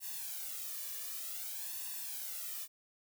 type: noise with flanger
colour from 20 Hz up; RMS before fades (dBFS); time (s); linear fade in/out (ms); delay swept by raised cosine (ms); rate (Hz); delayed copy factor
blue; -42; 0-2.68; 50; 1.1 to 1.73; 0.54; +0.95
effects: none